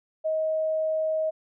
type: tone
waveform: sine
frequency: 631 Hz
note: D#5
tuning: 24 cents sharp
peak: -23 dBFS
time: 0.24-1.31 s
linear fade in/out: 20 ms
effects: none